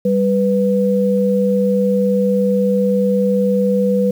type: tone pair together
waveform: sine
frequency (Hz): 196 / 493.9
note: G3 / B4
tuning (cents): 0 / 0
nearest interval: octave + major third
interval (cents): 1600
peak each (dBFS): -15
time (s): 0.05-4.11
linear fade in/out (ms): 5
effects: 7-bit